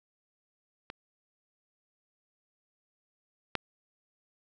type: clicks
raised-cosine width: 0.3 ms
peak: -23 / -12 dBFS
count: 2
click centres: 0.901 / 3.553 s
effects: none